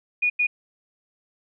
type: tone bursts at uneven times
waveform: sine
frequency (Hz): 2454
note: D#7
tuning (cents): -25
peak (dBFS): -18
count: 2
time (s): 0.22-0.3 / 0.39-0.47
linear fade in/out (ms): 10
effects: none